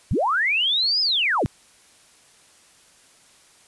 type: linear two-way sweep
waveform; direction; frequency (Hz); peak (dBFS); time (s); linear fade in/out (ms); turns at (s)
sine; up then down; 51.91 to 5150 to 51.91; -18; 0.11-1.46; 0; 1.01
effects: white hiss -54 dBFS RMS until 3.67 s + resampled to 24000 Hz